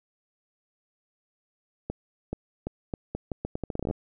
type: accelerating click train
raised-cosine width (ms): 2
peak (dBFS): -17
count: 18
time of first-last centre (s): 1.9-3.91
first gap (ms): 430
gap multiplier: 0.79
effects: none